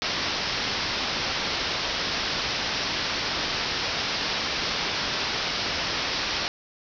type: low-pass noise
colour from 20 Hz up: white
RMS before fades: -28 dBFS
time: 0.02-6.48 s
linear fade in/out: 0 ms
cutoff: 5600 Hz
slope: 96 dB/octave
effects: none